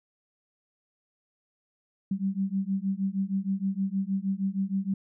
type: beating tone pair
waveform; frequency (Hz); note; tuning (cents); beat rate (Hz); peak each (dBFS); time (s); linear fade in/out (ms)
sine; 190.9 / 197.3; G3 / G3; -46 / +11; 6.4; -29; 2.11-4.94; 5
effects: none